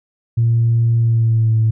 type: tone with pitch glide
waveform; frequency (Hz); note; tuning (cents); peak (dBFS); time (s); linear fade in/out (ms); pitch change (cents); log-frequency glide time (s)
sine; 116 to 111.15; A#2 to A2; -8 to +18; -10; 0.37-1.71; 10; -74; 0.98-1.57
effects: tanh soft clip ceiling -7 dBFS

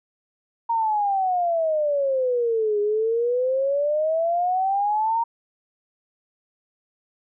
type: exponential two-way sweep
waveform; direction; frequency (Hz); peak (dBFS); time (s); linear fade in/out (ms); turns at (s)
sine; down then up; 935 to 410 to 935; -19; 0.69-5.24; 10; 2.8
effects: none

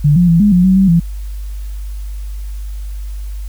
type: tone with pitch steps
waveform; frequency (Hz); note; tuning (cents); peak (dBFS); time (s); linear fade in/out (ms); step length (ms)
sine; 146.9 / 175.9 / 167.2 / 206.8 / 178.6 / 188.1 / 192.3 / 168.5; D3 / F3 / E3 / G#3 / F3 / F#3 / G3 / E3; +1 / +13 / +25 / -7 / +39 / +29 / -33 / +38; -6; 0.04-1; 10; 120
effects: added 50 Hz sine -21 dBFS peak until 3.48 s + white hiss -45 dBFS RMS until 3.48 s

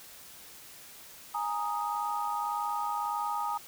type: chord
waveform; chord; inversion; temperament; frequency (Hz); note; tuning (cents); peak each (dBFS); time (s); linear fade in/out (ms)
sine; Ab suspended second; none; equal; 830.6 / 932.3 / 1244.5; Ab5 / Bb5 / Eb6; 0 / 0 / 0; -34; 1.34-3.58; 10
effects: white hiss -50 dBFS RMS until 3.67 s

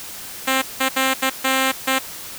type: tone bursts at uneven times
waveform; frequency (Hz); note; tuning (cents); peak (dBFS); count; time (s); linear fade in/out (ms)
5% pulse; 264.3; C4; +18; -5; 6; 0.47-0.62 / 0.8-0.89 / 0.96-1.14 / 1.22-1.3 / 1.44-1.72 / 1.87-1.99; 10
effects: white hiss -34 dBFS RMS until 2.38 s

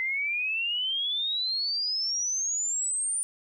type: exponential sweep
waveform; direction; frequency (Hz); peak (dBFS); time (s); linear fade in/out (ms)
sine; up; 2044 to 9350; -26; 0-3.23; 0
effects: 11-bit

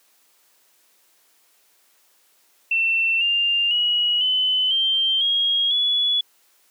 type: tone with pitch steps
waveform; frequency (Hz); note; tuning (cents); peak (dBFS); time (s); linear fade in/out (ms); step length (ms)
sine; 2690 / 2798 / 2910 / 3026 / 3148 / 3274 / 3405; E7 / F7 / F#7 / F#7 / G7 / G#7 / G#7; +34 / +3 / -29 / +38 / +7 / -25 / +42; -17; 2.71-6.21; 5; 500
effects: white hiss -60 dBFS RMS until 6.7 s + high-pass 300 Hz 12 dB/octave

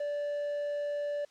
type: tone with quantisation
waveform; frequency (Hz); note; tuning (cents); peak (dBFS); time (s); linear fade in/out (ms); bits
triangle; 582; D5; -16; -29; 0-1.25; 5; 9
effects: white hiss -64 dBFS RMS until 1.3 s + low-pass 6000 Hz 12 dB/octave

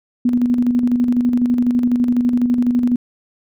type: tone with tremolo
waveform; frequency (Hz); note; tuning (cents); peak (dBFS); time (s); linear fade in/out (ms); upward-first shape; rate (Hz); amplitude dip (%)
sine; 244.3; B3; -19; -11; 0.25-2.96; 5; square; 12; 45
effects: none

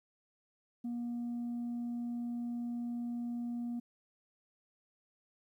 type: tone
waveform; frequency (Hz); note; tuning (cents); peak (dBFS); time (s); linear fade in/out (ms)
sine; 238.7; A#3; +41; -33; 0.84-3.8; 10
effects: tanh soft clip ceiling -34 dBFS + 12-bit

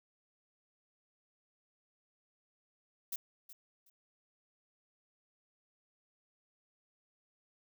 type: noise with echo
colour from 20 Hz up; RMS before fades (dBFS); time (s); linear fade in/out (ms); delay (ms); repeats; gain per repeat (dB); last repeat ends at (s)
violet; -38; 3.12-3.16; 5; 370; 2; -14; 3.9
effects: none

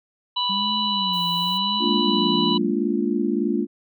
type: harmonic tone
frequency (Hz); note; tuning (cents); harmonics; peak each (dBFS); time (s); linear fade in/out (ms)
987.8; B5; 0; 1 / 3 / 4; -25 / -25 / -25; 0.36-2.58; 10
type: tone with vibrato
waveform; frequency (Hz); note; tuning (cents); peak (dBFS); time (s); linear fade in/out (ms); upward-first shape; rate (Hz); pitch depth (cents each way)
sine; 191.4; G3; -41; -28; 0.49-2.72; 10; sine; 0.91; 180
type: noise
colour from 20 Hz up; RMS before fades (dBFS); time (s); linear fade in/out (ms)
violet; -43; 1.13-1.58; 5
type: chord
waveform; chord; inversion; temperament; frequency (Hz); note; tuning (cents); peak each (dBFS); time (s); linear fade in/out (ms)
sine; Bb dominant seventh; third; just; 209.8 / 233.1 / 291.4 / 349.6; Ab3 / Bb3 / D4 / F4; +18 / 0 / -13 / +2; -25; 1.79-3.67; 50
effects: none

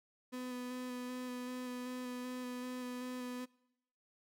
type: tone with vibrato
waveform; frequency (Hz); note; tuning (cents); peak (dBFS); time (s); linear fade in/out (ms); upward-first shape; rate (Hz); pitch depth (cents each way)
35% pulse; 250.1; B3; +22; -39; 0.32-3.46; 20; square; 2.6; 12
effects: noise-tail reverb RT60 0.9 s tail -24 dB re dry

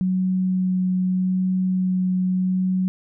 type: tone with vibrato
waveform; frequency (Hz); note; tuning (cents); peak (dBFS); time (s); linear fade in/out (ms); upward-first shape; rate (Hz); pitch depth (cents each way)
sine; 185; F#3; 0; -18; 0.01-2.88; 0; sine; 0.82; 8
effects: none

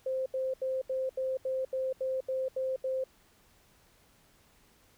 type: tone bursts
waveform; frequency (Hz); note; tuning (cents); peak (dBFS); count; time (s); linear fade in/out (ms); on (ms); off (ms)
sine; 523; C5; -1; -29; 11; 0.06-3.04; 5; 200; 78
effects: pink hiss -64 dBFS RMS until 4.97 s

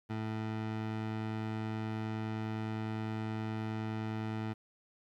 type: tone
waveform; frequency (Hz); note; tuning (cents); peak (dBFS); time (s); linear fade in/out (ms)
20% pulse; 109.7; A2; -5; -30; 0.09-4.54; 20
effects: low-pass 3000 Hz 12 dB/octave + 11-bit

